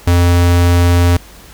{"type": "tone", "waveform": "square", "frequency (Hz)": 87.31, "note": "F2", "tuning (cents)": 0, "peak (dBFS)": -8, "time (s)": [0.07, 1.17], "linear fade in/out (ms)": 5, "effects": ["added 50 Hz sine -39 dBFS peak until 1.53 s", "pink hiss -39 dBFS RMS until 1.53 s"]}